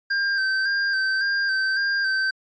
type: tone with vibrato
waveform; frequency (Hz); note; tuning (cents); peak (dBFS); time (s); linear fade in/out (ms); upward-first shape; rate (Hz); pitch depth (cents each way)
square; 1574; G6; +7; -21; 0.1-2.31; 10; square; 1.8; 28
effects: resampled to 16000 Hz